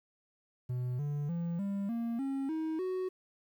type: tone with pitch steps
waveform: triangle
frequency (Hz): 124.6 / 145.63 / 170.21 / 198.94 / 232.5 / 271.8 / 317.6 / 371.2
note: B2 / D3 / F3 / G3 / A#3 / C#4 / D#4 / F#4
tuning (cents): +16 / -14 / -44 / +26 / -4 / -34 / +36 / +6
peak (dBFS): -30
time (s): 0.69-3.09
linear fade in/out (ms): 10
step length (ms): 300
effects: 11-bit